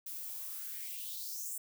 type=noise with high-pass filter sweep; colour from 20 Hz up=violet; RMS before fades=-42 dBFS; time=0.06-1.58 s; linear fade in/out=5 ms; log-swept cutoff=480 to 8400 Hz; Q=4.1; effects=none